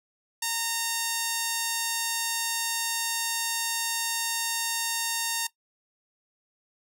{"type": "tone", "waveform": "5% pulse", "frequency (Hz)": 920, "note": "A#5", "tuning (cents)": -23, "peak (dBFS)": -15, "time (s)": [0.42, 5.47], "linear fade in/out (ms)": 5, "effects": ["noise-tail reverb RT60 0.1 s tail -17 dB re dry"]}